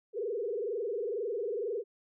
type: tone with frequency modulation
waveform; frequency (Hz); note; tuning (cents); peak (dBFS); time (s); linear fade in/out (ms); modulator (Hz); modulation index
sine; 440.6; A4; +2; -31; 0.13-1.84; 50; 22.1; 2.3
effects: none